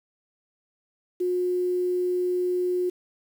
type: tone with quantisation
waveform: sine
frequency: 360 Hz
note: F#4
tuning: 47 cents flat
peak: -22 dBFS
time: 1.2-2.9 s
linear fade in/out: 10 ms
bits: 8
effects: none